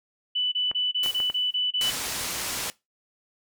sine tone bursts, 2984 Hz, F#7, 14 cents sharp, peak -23 dBFS, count 8, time 0.35-1.906 s, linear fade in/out 10 ms, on 170 ms, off 28 ms
clicks, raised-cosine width 0.5 ms, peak -21 dBFS, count 4, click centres 0.714 / 1.061 / 1.202 / 1.3 s
white noise with exponential decay, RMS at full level -34 dBFS, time 1.03-1.68 s, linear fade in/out 2 ms, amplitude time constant 140 ms
white low-pass noise, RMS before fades -31 dBFS, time 1.81-2.7 s, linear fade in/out 0 ms, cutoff 9600 Hz, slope 12 dB/octave
effects noise-tail reverb RT60 0.2 s tail -20 dB re dry

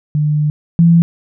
sine tone pair in turn, 150 / 168.37 Hz, D3 / E3, +37 / +37 cents, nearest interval major second, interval 200 cents, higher second, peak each -11 / -5 dBFS, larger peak second, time 0.15-0.5 / 0.79-1.02 s, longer first, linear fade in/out 0 ms, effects none

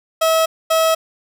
30% pulse tone pair in turn, 646 / 646 Hz, E5 / E5, -35 / -35 cents, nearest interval unison, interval 0 cents, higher neither, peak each -10 dBFS, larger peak neither, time 0.21-0.46 / 0.7-0.95 s, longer neither, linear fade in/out 10 ms, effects none

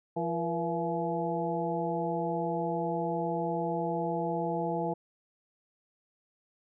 harmonic tone with a mistuned harmonic, 169.5 Hz, E3, 49 cents sharp, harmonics 1 / 2 / 3 / 4 / 5, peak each -35 / -35 / -35 / -35 / -35 dBFS, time 0.16-4.94 s, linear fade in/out 10 ms, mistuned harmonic 3, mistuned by -82 cents, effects none

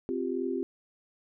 sine chord, C suspended fourth, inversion none, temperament equal, 261.6 / 349.2 / 392 Hz, C4 / F4 / G4, 0 / 0 / 0 cents, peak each -33 dBFS, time 0.09-0.63 s, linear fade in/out 0 ms, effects none

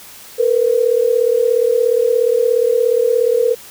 sine tone pair together, 457.4 / 494.4 Hz, A#4 / B4, -33 / +2 cents, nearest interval minor second, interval 135 cents, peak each -14 dBFS, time 0.38-3.55 s, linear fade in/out 20 ms, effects white hiss -38 dBFS RMS until 3.7 s

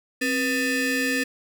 30% pulse ring-modulated tone, 754 Hz, F#5, 32 cents sharp, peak -16 dBFS, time 0.21-1.24 s, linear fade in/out 10 ms, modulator 1020 Hz, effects none

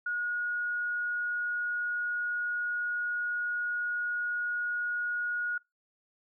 sine tone, 1446 Hz, F#6, 40 cents flat, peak -29 dBFS, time 0.06-5.58 s, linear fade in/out 5 ms, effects noise-tail reverb RT60 0.2 s tail -24 dB re dry

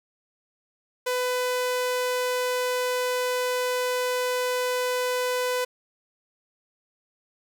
sawtooth tone, 500 Hz, B4, 21 cents sharp, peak -20 dBFS, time 1.06-5.65 s, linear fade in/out 10 ms, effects none

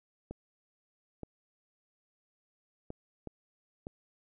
clicks, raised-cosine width 2 ms, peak -27 dBFS, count 5, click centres 0.31 / 1.233 / 2.904 / 3.273 / 3.869 s, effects none

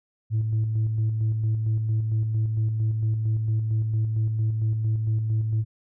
sine tone with tremolo, 110 Hz, A2, in tune, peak -18 dBFS, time 0.3-5.65 s, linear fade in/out 50 ms, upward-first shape square, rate 4.4 Hz, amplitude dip 40%, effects tanh soft clip ceiling -18 dBFS

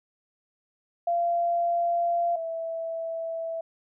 sine tone pair in turn, 688 / 658.3 Hz, F5 / E5, -26 / -3 cents, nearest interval minor second, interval 77 cents, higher first, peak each -22 / -29 dBFS, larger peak first, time 1.07-2.36 / 2.36-3.61 s, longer first, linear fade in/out 5 ms, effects none

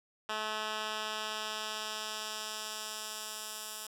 10% pulse tone with band-pass filter sweep, 215.6 Hz, A3, 35 cents flat, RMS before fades -39 dBFS, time 0.29-3.87 s, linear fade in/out 5 ms, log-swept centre 2300 to 9900 Hz, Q 0.76, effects none

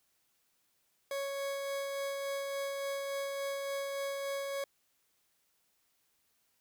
40% pulse tone with tremolo, 554.4 Hz, C#5, in tune, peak -33 dBFS, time 1.11-4.64 s, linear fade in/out 2 ms, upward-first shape sine, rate 3.5 Hz, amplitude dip 25%, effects white hiss -75 dBFS RMS until 6.6 s

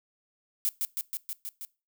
violet noise with echo, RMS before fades -27 dBFS, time 0.65-0.69 s, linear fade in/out 0 ms, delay 160 ms, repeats 6, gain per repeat -2 dB, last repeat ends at 1.65 s, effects noise-tail reverb RT60 0.3 s tail -22 dB re dry

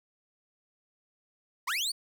30% pulse linear sweep, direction up, 880 to 4699 Hz, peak -26 dBFS, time 1.67-1.92 s, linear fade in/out 10 ms, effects none

